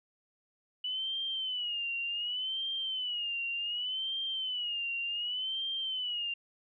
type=tone with vibrato; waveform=sine; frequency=2960 Hz; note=F#7; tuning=in tune; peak=-32 dBFS; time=0.84-6.34 s; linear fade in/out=5 ms; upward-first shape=sine; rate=0.67 Hz; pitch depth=120 cents each way; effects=none